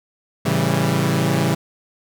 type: chord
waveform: sawtooth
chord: A dominant seventh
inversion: none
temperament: equal with one note detuned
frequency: 110 / 137.08 / 164.81 / 196 Hz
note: A2 / C#3 / E3 / G3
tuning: 0 / -19 / 0 / 0 cents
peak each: -21 / -17 / -17 / -19 dBFS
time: 0.45-1.55 s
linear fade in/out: 10 ms
effects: none

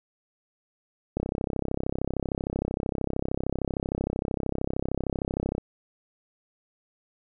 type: click train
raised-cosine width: 2 ms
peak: -14 dBFS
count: 147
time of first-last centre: 1.17-5.581 s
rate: 33.1 Hz
effects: none

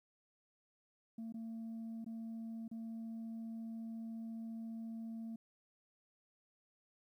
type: tone with dropouts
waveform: sine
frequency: 226.2 Hz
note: A3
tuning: 48 cents sharp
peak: -40 dBFS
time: 1.18-5.36 s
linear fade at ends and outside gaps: 5 ms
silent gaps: 1.324-1.341 / 2.045-2.062 / 2.68-2.713 s
effects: tanh soft clip ceiling -41 dBFS + 13-bit

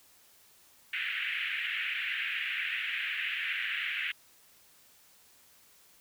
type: band-pass noise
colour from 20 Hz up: white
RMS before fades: -34 dBFS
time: 0.93-4.12 s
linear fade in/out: 5 ms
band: 1600 to 2900 Hz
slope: 48 dB/octave
effects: white hiss -61 dBFS RMS until 6 s

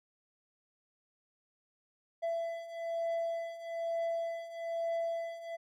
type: beating tone pair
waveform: triangle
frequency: 668 / 669.1 Hz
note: E5 / E5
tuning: +23 / +26 cents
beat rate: 1.1 Hz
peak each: -37 / -33 dBFS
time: 2.22-5.57 s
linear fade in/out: 20 ms
effects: none

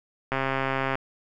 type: click train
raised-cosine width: 0.5 ms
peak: -11 dBFS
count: 86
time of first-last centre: 0.32-0.954 s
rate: 134 Hz
effects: none

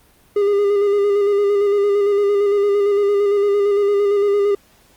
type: tone with vibrato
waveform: triangle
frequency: 405.7 Hz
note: G#4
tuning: 41 cents flat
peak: -11 dBFS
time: 0.36-4.55 s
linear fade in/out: 5 ms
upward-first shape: square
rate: 8.8 Hz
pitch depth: 25 cents each way
effects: pink hiss -53 dBFS RMS until 4.96 s + Opus 32 kbps

